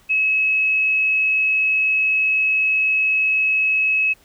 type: tone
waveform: sine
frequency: 2574 Hz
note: E7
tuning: 42 cents flat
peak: -15 dBFS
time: 0.09-4.14 s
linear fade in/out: 20 ms
effects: pink hiss -54 dBFS RMS until 4.24 s